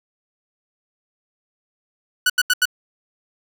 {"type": "tone bursts", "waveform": "sawtooth", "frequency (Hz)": 1480, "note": "F#6", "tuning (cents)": 0, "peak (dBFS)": -10, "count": 4, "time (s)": [2.26, 2.655], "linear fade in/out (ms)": 5, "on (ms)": 38, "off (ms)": 81, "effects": []}